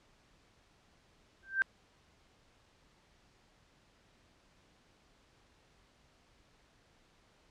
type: tone with exponential growth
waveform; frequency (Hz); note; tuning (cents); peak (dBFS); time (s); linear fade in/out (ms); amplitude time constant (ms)
sine; 1568; G6; 0; -22; 1.43-1.62; 0; 41
effects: pink hiss -67 dBFS RMS until 7.5 s + low-pass 6000 Hz 12 dB/octave